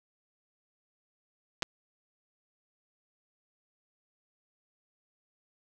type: clicks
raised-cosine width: 0.2 ms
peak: -13 dBFS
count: 2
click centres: 1.623 / 1.629 s
effects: none